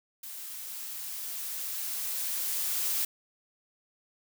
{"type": "noise with level ramp", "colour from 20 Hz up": "blue", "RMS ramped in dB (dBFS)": [-42, -29], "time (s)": [0.23, 3.05], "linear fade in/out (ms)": 5, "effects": []}